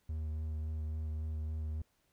triangle tone with vibrato, 77.8 Hz, D#2, in tune, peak -33 dBFS, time 0.09-1.82 s, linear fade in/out 5 ms, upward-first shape sine, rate 3.6 Hz, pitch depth 16 cents each way, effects pink hiss -75 dBFS RMS until 2.12 s

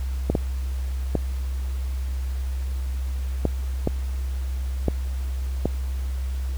clicks, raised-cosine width 2 ms, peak -7 dBFS, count 7, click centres 0.3 / 0.352 / 1.153 / 3.453 / 3.874 / 4.883 / 5.656 s, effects added 65 Hz sine -24 dBFS peak until 6.57 s + pink hiss -46 dBFS RMS until 6.57 s

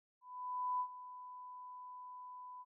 sine tone with ADSR envelope, 998 Hz, B5, 18 cents sharp, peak -33 dBFS, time 0.21-2.65 s, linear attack 590 ms, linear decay 74 ms, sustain -15 dB, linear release 38 ms, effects none

